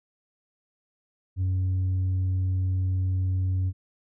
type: tone with tanh clipping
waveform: sine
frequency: 93 Hz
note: F#2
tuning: 9 cents sharp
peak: -23 dBFS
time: 1.36-3.73 s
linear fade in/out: 50 ms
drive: 2 dB
effects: none